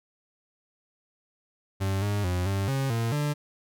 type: tone with pitch steps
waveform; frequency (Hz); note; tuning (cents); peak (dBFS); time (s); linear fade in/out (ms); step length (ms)
40% pulse; 96.9 / 102.3 / 90 / 98 / 135.5 / 115 / 147.4; G2 / G#2 / F#2 / G2 / C#3 / A#2 / D3; -20 / -26 / -47 / 0 / -39 / -23 / +7; -24; 1.8-3.34; 20; 220
effects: none